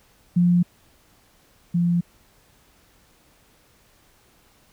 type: tone pair in turn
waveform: sine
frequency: 175.7 / 172.98 Hz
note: F3 / F3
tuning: +11 / -16 cents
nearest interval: unison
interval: 27 cents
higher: first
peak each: -14 / -17 dBFS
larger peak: first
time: 0.36-0.63 / 1.74-2.01 s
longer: neither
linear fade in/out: 10 ms
effects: pink hiss -58 dBFS RMS until 4.72 s